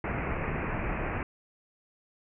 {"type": "low-pass noise", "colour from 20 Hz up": "pink", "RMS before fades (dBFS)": -32, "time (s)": [0.04, 1.23], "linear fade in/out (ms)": 2, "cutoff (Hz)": 2600, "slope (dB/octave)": 96, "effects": []}